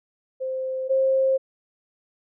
sine tone pair in turn, 522 / 531.1 Hz, C5 / C5, -4 / +26 cents, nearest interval unison, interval 30 cents, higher second, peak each -25 / -17 dBFS, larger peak second, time 0.4-0.89 / 0.89-1.38 s, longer neither, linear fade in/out 20 ms, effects none

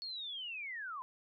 sine linear sweep, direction down, 4397 to 987.8 Hz, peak -40 dBFS, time 0.02-1.02 s, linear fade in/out 0 ms, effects none

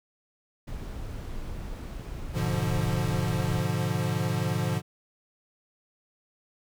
brown noise, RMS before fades -36 dBFS, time 0.67-3.61 s, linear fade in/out 10 ms
square chord, G# diminished seventh, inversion none, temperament equal, 103.83 / 123.47 / 146.83 / 174.61 Hz, G#2 / B2 / D3 / F3, 0 / 0 / 0 / 0 cents, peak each -32 dBFS, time 2.33-4.82 s, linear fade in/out 50 ms
effects none

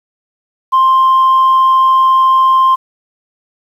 sine tone, 1051 Hz, C6, 7 cents sharp, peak -4 dBFS, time 0.72-2.76 s, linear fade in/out 20 ms, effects tanh soft clip ceiling -4 dBFS + 7-bit

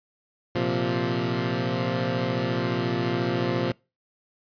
15% pulse chord, Bb suspended second, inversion none, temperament equal, 116.54 / 130.81 / 174.61 Hz, Bb2 / C3 / F3, 0 / 0 / 0 cents, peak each -22 dBFS, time 0.55-3.72 s, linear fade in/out 5 ms, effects noise-tail reverb RT60 0.3 s tail -26 dB re dry + resampled to 11025 Hz

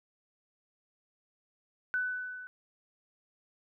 sine tone with level ramp, 1498 Hz, F#6, 21 cents sharp, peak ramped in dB -27 to -43 dBFS, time 1.94-2.47 s, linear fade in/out 0 ms, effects none

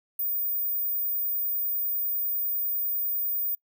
sine tone, 14990 Hz, A#9, 8 cents sharp, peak -24 dBFS, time 0.19-3.55 s, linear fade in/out 5 ms, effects noise-tail reverb RT60 0.1 s tail -26 dB re dry + tanh soft clip ceiling -22 dBFS

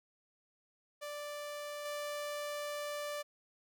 sawtooth tone with level steps, 587.3 Hz, D5, in tune, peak -37 / -34 dBFS, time 1.01-3.23 s, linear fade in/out 20 ms, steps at 1.85 s, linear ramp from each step 5 ms, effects none

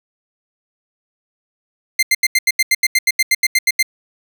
sawtooth tone bursts, 2089 Hz, C7, 3 cents flat, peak -7 dBFS, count 16, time 1.99-3.828 s, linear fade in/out 5 ms, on 38 ms, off 82 ms, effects none

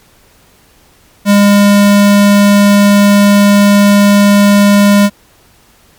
square tone, 202.9 Hz, G#3, 40 cents flat, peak -4 dBFS, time 1.25-5.1 s, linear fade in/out 50 ms, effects pink hiss -46 dBFS RMS until 5.98 s + MP3 96 kbps

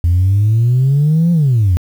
sine exponential two-way sweep, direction up then down, 83.5 to 174.61 to 83.5 Hz, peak -7 dBFS, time 0.04-1.77 s, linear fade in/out 0 ms, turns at 1.32 s, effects tanh soft clip ceiling -6 dBFS + 7-bit

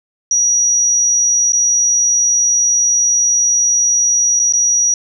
sine tone with dropouts, 5790 Hz, F#8, 38 cents flat, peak -10 dBFS, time 0.31-4.94 s, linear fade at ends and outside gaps 2 ms, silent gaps 1.522-1.532 / 4.394-4.398 / 4.525-4.535 s, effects none

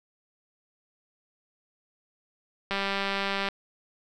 click train, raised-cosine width 0.3 ms, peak -13 dBFS, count 154, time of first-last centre 2.71-3.487 s, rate 197 Hz, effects none

